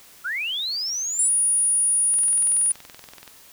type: linear sweep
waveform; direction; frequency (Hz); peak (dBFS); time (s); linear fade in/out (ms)
sine; up; 1322 to 7990; -24; 0.24-1.29; 20
type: tone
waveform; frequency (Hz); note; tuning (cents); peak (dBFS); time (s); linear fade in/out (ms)
sine; 9660; D9; +48; -17; 1.19-2.72; 2
type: click train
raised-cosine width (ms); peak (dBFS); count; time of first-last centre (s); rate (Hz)
0.2; -24; 25; 2.14-3.277; 21.1
effects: white hiss -49 dBFS RMS until 3.52 s